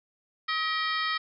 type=harmonic tone with a mistuned harmonic; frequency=635 Hz; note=D#5; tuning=35 cents sharp; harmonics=2 / 3 / 4 / 5 / 6 / 7 / 8; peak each=-30 / -31 / -38 / -36 / -37 / -38 / -40 dBFS; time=0.48-1.18 s; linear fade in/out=10 ms; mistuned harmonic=4; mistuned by=-130 cents; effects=none